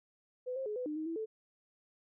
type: tone with pitch steps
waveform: sine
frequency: 503 / 531 / 422.4 / 501 / 302.2 / 313.3 / 329.5 / 438.8 Hz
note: B4 / C5 / G#4 / B4 / D4 / D#4 / E4 / A4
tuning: +32 / +25 / +29 / +25 / +50 / +12 / -1 / -5 cents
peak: -35 dBFS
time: 0.46-1.26 s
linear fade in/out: 20 ms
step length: 100 ms
effects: none